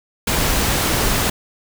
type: noise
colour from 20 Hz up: pink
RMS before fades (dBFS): -18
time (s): 0.27-1.3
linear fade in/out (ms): 5
effects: none